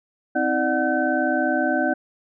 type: tone cluster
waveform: sine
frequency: 260 / 319.6 / 595 / 738 / 1528 Hz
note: C4 / D#4 / D5 / F#5 / G6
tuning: -11 / +47 / +22 / -5 / -45 cents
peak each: -25 dBFS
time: 0.35-1.94 s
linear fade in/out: 10 ms
effects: none